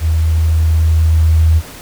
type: tone with level ramp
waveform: sine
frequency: 80.2 Hz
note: E2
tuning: 47 cents flat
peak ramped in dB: -10 to -6 dBFS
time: 0-1.62 s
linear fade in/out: 50 ms
effects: pink hiss -33 dBFS RMS until 1.81 s